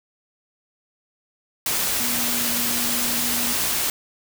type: tone in noise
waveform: sine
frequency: 239.6 Hz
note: A#3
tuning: 48 cents sharp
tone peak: -31 dBFS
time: 2-3.53 s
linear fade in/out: 2 ms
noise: white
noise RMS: -23 dBFS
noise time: 1.66-3.9 s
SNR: -11 dB
effects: none